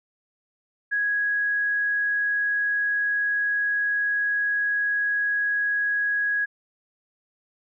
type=tone; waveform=sine; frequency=1661.2 Hz; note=G#6; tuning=in tune; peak=-21 dBFS; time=0.91-6.46 s; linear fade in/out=20 ms; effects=none